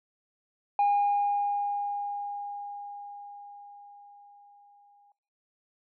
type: tone with exponential decay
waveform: sine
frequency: 814 Hz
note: G#5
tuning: 35 cents flat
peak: -18 dBFS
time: 0.79-5.12 s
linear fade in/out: 2 ms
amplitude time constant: 940 ms
effects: noise-tail reverb RT60 0.5 s tail -24 dB re dry + tanh soft clip ceiling -19 dBFS